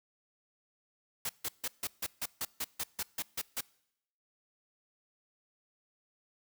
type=noise bursts; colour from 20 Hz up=white; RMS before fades=-35 dBFS; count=13; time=1.25-3.609 s; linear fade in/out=5 ms; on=43 ms; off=150 ms; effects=noise-tail reverb RT60 0.8 s tail -24 dB re dry